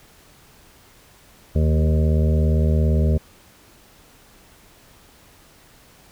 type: harmonic tone with a mistuned harmonic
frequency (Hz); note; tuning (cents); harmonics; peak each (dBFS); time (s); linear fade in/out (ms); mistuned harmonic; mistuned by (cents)
77.5; D#2; -6; 1 / 2 / 3 / 5 / 6 / 7 / 8; -16 / -22 / -26 / -30 / -32 / -33 / -34; 1.55-3.18; 10; 2; +19
effects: pink hiss -51 dBFS RMS until 6.11 s